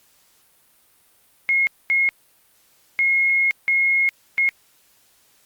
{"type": "tone bursts at uneven times", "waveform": "sine", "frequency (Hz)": 2158, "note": "C#7", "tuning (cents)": -47, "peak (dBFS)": -15, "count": 5, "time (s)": [[1.49, 1.67], [1.9, 2.09], [2.99, 3.51], [3.68, 4.09], [4.38, 4.49]], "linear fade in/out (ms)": 0, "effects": ["white hiss -58 dBFS RMS until 5.45 s", "Opus 48 kbps"]}